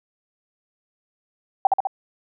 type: tone with echo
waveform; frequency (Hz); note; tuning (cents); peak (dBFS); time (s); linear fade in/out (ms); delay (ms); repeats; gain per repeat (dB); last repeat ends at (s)
sine; 774; G5; -22; -10; 1.65-1.67; 2; 67; 3; -3; 1.871
effects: none